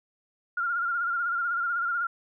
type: tone with vibrato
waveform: sine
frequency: 1400 Hz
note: F6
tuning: 4 cents sharp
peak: -25 dBFS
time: 0.57-2.07 s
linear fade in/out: 5 ms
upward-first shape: sine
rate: 16 Hz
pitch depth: 52 cents each way
effects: none